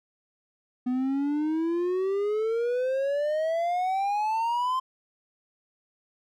triangle exponential sweep, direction up, 246.9 to 1048 Hz, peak -22 dBFS, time 0.86-4.8 s, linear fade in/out 10 ms, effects none

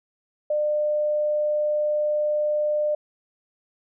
sine tone, 600 Hz, D5, 37 cents sharp, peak -20 dBFS, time 0.5-2.95 s, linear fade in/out 5 ms, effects none

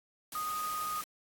sine tone in noise, 1241 Hz, D#6, 5 cents flat, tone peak -33 dBFS, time 0.35-1.01 s, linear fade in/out 2 ms, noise white, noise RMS -43 dBFS, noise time 0.32-1.04 s, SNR +7 dB, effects AAC 64 kbps

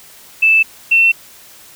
sine tone pair in turn, 2637 / 2699 Hz, E7 / E7, 0 / +40 cents, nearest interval unison, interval 40 cents, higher second, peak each -7 dBFS, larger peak neither, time 0.42-0.63 / 0.91-1.12 s, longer neither, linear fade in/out 10 ms, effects white hiss -41 dBFS RMS until 1.75 s

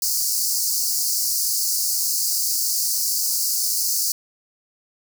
pink high-pass noise, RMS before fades -22 dBFS, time 0.02-4.12 s, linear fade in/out 2 ms, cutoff 4500 Hz, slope 96 dB/octave, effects none

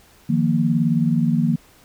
sine chord, Eb suspended second, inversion none, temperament equal, 155.56 / 174.61 / 233.1 Hz, Eb3 / F3 / Bb3, 0 / 0 / 0 cents, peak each -20 / -21 / -19 dBFS, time 0.29-1.56 s, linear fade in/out 10 ms, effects pink hiss -52 dBFS RMS until 1.84 s

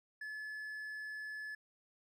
triangle tone, 1720 Hz, A6, 40 cents flat, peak -40 dBFS, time 0.21-1.55 s, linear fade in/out 5 ms, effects none

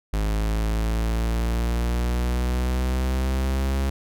45% pulse linear sweep, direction up, 51.91 to 67.7 Hz, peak -21 dBFS, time 0.13-3.9 s, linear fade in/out 5 ms, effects none

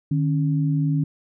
sine tone pair together, 151.93 / 275.6 Hz, D#3 / C#4, -41 / -10 cents, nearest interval minor seventh, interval 1031 cents, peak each -19 / -25 dBFS, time 0.11-1.04 s, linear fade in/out 5 ms, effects none

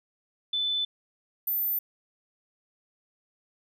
sine tone pair in turn, 3509 / 14065 Hz, A7 / A9, -5 / -2 cents, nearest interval 2 octaves, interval 2403 cents, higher second, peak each -25 dBFS, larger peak neither, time 0.53-0.85 / 1.47-1.79 s, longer neither, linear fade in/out 5 ms, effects none

